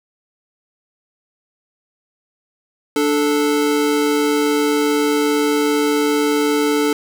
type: tone pair together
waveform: square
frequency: 293.7 / 438.7 Hz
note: D4 / A4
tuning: 0 / -5 cents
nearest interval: perfect fifth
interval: 695 cents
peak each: -18 dBFS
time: 2.96-6.93 s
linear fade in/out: 2 ms
effects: none